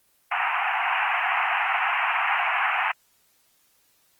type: band-pass noise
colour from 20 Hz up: pink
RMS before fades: -24 dBFS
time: 0.31-2.92 s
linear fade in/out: 10 ms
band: 710 to 2800 Hz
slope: 96 dB/octave
effects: white hiss -64 dBFS RMS until 4.19 s + Opus 24 kbps